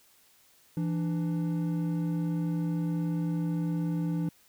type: tone pair together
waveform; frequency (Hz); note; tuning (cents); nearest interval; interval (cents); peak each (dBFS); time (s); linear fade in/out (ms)
triangle; 166.88 / 296.9; E3 / D4; +22 / +19; minor seventh; 997; -26 / -32; 0.77-4.29; 2
effects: white hiss -62 dBFS RMS until 4.48 s